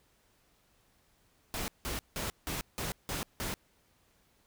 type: noise bursts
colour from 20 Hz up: pink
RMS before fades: -36 dBFS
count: 7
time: 1.54-3.54 s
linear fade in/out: 0 ms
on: 140 ms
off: 170 ms
effects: pink hiss -69 dBFS RMS until 4.46 s